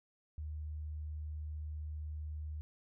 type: tone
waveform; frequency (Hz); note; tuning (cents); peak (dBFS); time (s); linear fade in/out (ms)
sine; 76.3; D#2; -33; -39; 0.38-2.61; 0
effects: none